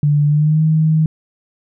sine tone with pitch glide, 146.83 to 157.37 Hz, D3 to D#3, 0 to +20 cents, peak -10 dBFS, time 0.03-1.06 s, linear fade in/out 2 ms, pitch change +120 cents, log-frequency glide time 0.27-0.62 s, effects none

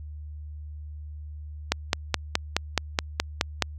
click train, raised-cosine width 0.2 ms, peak -3 dBFS, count 10, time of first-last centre 1.72-3.623 s, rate 4.73 Hz, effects added 75 Hz sine -36 dBFS peak until 3.78 s

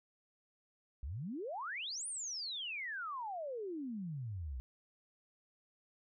sine exponential two-way sweep, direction up then down, 59.1 to 9520 to 59.1 Hz, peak -39 dBFS, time 1.03-4.6 s, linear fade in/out 0 ms, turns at 2.07 s, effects none

